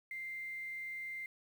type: tone with quantisation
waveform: sine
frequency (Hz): 2093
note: C7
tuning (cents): 0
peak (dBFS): -40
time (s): 0.11-1.26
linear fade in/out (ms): 2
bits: 10
effects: none